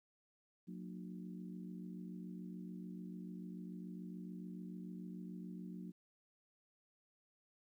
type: harmonic tone with a mistuned harmonic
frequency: 60.3 Hz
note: B1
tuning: 41 cents flat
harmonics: 3 / 4 / 5 / 6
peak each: -47 / -52 / -54 / -61 dBFS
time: 0.67-5.92 s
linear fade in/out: 20 ms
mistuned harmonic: 4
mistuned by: -99 cents
effects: 13-bit